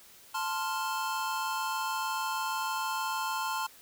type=chord; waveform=square; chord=F major; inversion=first; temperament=equal; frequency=880 / 1046.5 / 1396.9 Hz; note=A5 / C6 / F6; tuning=0 / 0 / 0 cents; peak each=-35 / -35 / -38 dBFS; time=0.34-3.67 s; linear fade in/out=10 ms; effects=white hiss -55 dBFS RMS until 3.81 s